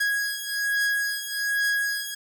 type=beating tone pair; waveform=45% pulse; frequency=1653 / 1654.2 Hz; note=G#6 / G#6; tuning=-9 / -7 cents; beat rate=1.2 Hz; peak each=-28 / -26 dBFS; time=0-2.15 s; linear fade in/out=10 ms; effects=none